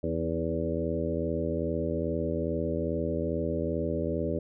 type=harmonic tone with a mistuned harmonic; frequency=82.41 Hz; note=E2; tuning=in tune; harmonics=1 / 2 / 3 / 4 / 5 / 6 / 7; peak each=-35 / -35 / -35 / -35 / -35 / -35 / -35 dBFS; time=0.03-4.39 s; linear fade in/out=5 ms; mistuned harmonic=4; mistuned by=-37 cents; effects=none